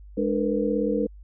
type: tone cluster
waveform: sine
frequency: 207 / 295.8 / 456 / 492.9 Hz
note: G#3 / D4 / A#4 / B4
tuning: -5 / +13 / -38 / -3 cents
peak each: -27 dBFS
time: 0.17-1.07 s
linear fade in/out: 10 ms
effects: added 50 Hz sine -42 dBFS peak until 1.23 s